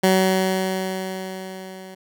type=tone with level ramp; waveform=15% pulse; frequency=188.4 Hz; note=F#3; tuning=32 cents sharp; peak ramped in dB=-7 to -31 dBFS; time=0.03-1.95 s; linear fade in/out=10 ms; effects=none